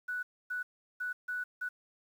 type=tone bursts at uneven times; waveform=sine; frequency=1480 Hz; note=F#6; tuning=in tune; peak=-33 dBFS; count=5; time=0.08-0.23 / 0.5-0.63 / 1-1.13 / 1.28-1.44 / 1.61-1.69 s; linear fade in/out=10 ms; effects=10-bit